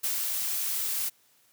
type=noise with ADSR envelope; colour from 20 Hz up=blue; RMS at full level=-28 dBFS; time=0.03-1.1 s; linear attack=15 ms; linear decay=86 ms; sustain=-2 dB; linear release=20 ms; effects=white hiss -64 dBFS RMS until 1.52 s + high-pass 80 Hz 12 dB/octave